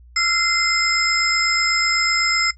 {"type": "tone cluster", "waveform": "sine", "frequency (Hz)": [1337, 1405, 2079, 5170, 7400], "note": ["E6", "F6", "C7", "E8", "A#8"], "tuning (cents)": [24, 10, -12, -34, -14], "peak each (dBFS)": [-26, -28, -20, -19, -27], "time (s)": [0.16, 2.51], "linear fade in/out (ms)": 5, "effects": ["noise-tail reverb RT60 0.1 s tail -18 dB re dry", "added 60 Hz sine -43 dBFS peak until 2.57 s"]}